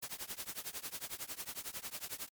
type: noise with tremolo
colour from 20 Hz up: white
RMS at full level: -40 dBFS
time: 0.02-2.29 s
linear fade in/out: 10 ms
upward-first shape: triangle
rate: 11 Hz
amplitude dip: 100%
effects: MP3 96 kbps